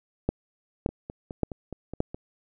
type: two click trains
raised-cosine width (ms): 2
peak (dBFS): -10 / -22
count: 4 / 7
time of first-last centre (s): 0.29-2.004 / 0.89-2.145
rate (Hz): 1.75 / 4.78
effects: none